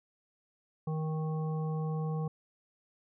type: harmonic tone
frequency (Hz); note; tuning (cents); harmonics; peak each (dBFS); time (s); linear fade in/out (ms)
156.9; D#3; +15; 1 / 3 / 5 / 7; -31 / -41 / -45 / -48; 0.87-2.28; 5
effects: none